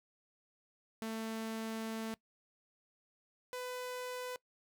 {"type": "tone pair in turn", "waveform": "sawtooth", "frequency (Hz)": [222.8, 500.2], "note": ["A3", "B4"], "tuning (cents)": [22, 22], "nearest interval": "octave + major second", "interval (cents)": 1400, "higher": "second", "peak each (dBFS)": [-34, -36], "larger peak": "first", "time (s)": [[1.02, 2.14], [3.53, 4.36]], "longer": "first", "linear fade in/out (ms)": 0, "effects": ["noise-tail reverb RT60 0.1 s tail -22 dB re dry"]}